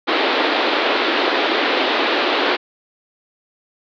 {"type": "band-pass noise", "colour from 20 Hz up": "pink", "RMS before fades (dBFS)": -18, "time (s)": [0.07, 2.57], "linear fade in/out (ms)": 20, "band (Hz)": [280, 4200], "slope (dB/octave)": 48, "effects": []}